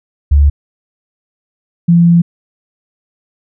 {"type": "tone pair in turn", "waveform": "sine", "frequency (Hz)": [71.8, 170.77], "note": ["D2", "F3"], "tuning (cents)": [-39, -39], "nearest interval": "octave + minor third", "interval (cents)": 1500, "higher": "second", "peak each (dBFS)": -4, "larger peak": "neither", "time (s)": [[0.31, 0.5], [1.88, 2.22]], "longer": "second", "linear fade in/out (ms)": 10, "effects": []}